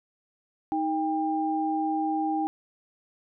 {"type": "tone pair together", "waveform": "sine", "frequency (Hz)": [314.1, 797], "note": ["D#4", "G5"], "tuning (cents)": [16, 28], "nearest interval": "octave + major third", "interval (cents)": 1612, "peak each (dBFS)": -27, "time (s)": [0.72, 2.47], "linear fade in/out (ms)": 0, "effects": []}